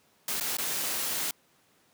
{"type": "noise with dropouts", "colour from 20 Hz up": "white", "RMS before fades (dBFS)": -31, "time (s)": [0.28, 1.31], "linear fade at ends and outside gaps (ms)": 2, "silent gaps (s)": [[0.4, 0.408], [0.569, 0.584]], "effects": ["pink hiss -65 dBFS RMS until 1.93 s", "high-pass 150 Hz 12 dB/octave"]}